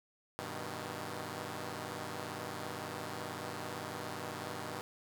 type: chord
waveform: 5% pulse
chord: G augmented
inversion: none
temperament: equal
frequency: 98 / 123.47 / 155.56 Hz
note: G2 / B2 / D#3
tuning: 0 / 0 / 0 cents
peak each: -33 dBFS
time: 0.39-4.81 s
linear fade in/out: 0 ms
effects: none